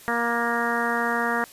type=harmonic tone with a mistuned harmonic; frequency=235.4 Hz; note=A#3; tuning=17 cents sharp; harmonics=1 / 2 / 3 / 4 / 5 / 6 / 7 / 8; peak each=-30 / -30 / -30 / -30 / -30 / -30 / -30 / -30 dBFS; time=0.08-1.44 s; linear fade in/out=0 ms; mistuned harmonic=8; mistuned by=-17 cents; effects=white hiss -47 dBFS RMS until 1.52 s + resampled to 32000 Hz